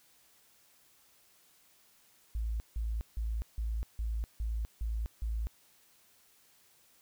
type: tone bursts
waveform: sine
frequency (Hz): 55.5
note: A1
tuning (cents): +16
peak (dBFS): -31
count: 8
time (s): 2.35-5.47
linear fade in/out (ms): 0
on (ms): 250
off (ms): 160
effects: white hiss -65 dBFS RMS until 7.01 s